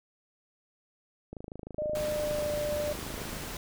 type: click train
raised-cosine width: 2 ms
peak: -27 dBFS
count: 55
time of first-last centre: 1.33-3.368 s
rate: 26.5 Hz
type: tone with pitch glide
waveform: sine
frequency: 606 to 593.9 Hz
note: D#5 to D5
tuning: -46 to +19 cents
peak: -29 dBFS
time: 1.78-2.93 s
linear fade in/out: 5 ms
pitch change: -35 cents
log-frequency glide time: 1.94-2.5 s
type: noise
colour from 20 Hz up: pink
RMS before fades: -39 dBFS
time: 1.95-3.57 s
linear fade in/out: 2 ms
effects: none